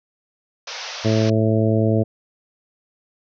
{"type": "band-pass noise", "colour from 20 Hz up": "white", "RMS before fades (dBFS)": -32, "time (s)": [0.67, 1.3], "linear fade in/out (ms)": 5, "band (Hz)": [460, 6000], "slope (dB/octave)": 96}
{"type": "harmonic tone", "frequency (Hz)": 110, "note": "A2", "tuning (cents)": 0, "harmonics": [1, 2, 3, 4, 5, 6], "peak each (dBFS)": [-18, -21, -23, -24, -25, -26], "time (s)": [1.04, 2.04], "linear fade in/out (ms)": 20}
{"effects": []}